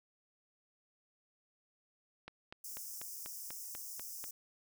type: click train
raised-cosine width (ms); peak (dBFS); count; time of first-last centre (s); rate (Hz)
0.3; -30; 9; 2.28-4.241; 4.08
type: high-pass noise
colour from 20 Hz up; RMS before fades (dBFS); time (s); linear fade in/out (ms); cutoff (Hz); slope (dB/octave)
white; -46; 2.64-4.31; 5; 5100; 96
effects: none